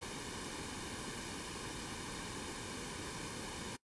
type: noise with comb filter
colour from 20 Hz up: pink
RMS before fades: -44 dBFS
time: 0.01-3.77 s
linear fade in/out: 20 ms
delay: 1.5 ms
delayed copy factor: -0.6
effects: noise-tail reverb RT60 0.1 s tail -21 dB re dry + resampled to 24000 Hz